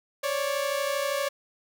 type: tone pair together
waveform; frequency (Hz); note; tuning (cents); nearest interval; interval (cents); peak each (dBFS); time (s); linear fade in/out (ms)
sawtooth; 547.4 / 580; C#5 / D5; -22 / -22; minor second; 100; -25; 0.23-1.29; 10
effects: none